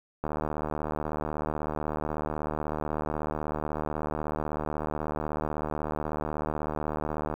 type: click train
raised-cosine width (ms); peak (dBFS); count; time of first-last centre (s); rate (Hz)
1; -17; 542; 0.24-7.34; 76.2
effects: 9-bit